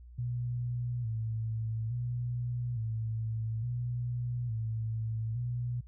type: tone with vibrato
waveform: sine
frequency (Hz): 116.54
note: A#2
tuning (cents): 0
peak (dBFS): -31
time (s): 0.18-5.81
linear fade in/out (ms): 10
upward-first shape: square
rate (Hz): 0.58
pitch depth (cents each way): 73
effects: added 60 Hz sine -48 dBFS peak until 5.87 s